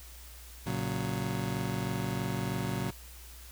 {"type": "chord", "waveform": "30% pulse", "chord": "F# major", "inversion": "first", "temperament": "just", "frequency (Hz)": [115.62, 138.75, 185], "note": ["A#2", "C#3", "F#3"], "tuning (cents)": [-14, 2, 0], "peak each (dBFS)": -33, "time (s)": [0.66, 2.91], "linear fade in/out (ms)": 10, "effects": ["added 60 Hz sine -48 dBFS peak until 3.51 s", "white hiss -52 dBFS RMS until 3.51 s"]}